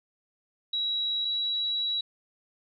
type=tone pair in turn; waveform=sine; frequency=3879 / 3897 Hz; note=B7 / B7; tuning=-32 / -24 cents; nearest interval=unison; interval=8 cents; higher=second; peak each=-26 dBFS; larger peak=neither; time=0.73-1.25 / 1.25-2.01 s; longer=second; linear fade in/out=5 ms; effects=none